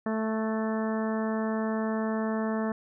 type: harmonic tone with a mistuned harmonic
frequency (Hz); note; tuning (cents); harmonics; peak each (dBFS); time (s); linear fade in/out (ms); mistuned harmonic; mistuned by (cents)
220; A3; 0; 1 / 2 / 3 / 4 / 5 / 6 / 7 / 8; -28 / -34 / -35 / -40 / -40 / -43 / -47 / -42; 0.06-2.72; 2; 7; -18
effects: none